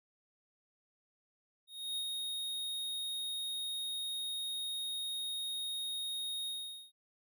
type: tone with ADSR envelope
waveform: square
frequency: 3729 Hz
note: A#7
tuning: in tune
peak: -35 dBFS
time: 1.67-6.92 s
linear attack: 300 ms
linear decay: 69 ms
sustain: -2 dB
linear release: 450 ms
effects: none